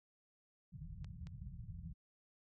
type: low-pass noise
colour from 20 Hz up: white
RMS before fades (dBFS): -49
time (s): 0.72-1.94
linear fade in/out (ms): 20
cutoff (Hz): 180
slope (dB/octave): 96
type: clicks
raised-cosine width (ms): 0.2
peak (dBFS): -40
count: 2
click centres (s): 1.045 / 1.27
effects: none